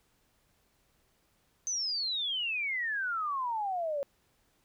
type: exponential sweep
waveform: sine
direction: down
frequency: 6272 to 547 Hz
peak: -30 dBFS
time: 1.67-4.03 s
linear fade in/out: 0 ms
effects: pink hiss -71 dBFS RMS until 4.64 s